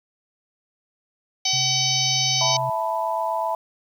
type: harmonic tone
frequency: 760 Hz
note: F#5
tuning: 46 cents sharp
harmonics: 1 / 3 / 4 / 5 / 6 / 7 / 8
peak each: -31 / -30 / -27 / -27 / -26 / -26 / -25 dBFS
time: 1.45-2.57 s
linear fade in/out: 5 ms
type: tone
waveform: sine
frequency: 131.6 Hz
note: C3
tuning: 10 cents sharp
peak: -29 dBFS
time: 1.53-2.7 s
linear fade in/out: 5 ms
type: chord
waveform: sine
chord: E suspended fourth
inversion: none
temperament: equal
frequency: 659.3 / 880 / 987.8 Hz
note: E5 / A5 / B5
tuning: 0 / 0 / 0 cents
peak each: -26 dBFS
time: 2.41-3.55 s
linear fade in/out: 2 ms
effects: 8-bit